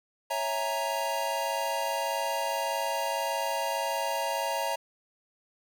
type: chord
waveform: square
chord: A# half-diminished seventh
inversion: first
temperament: equal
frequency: 554.4 / 659.3 / 830.6 / 932.3 Hz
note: C#5 / E5 / G#5 / A#5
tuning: 0 / 0 / 0 / 0 cents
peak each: -35 / -35 / -38 / -32 dBFS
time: 0.3-4.76 s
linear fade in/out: 10 ms
effects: none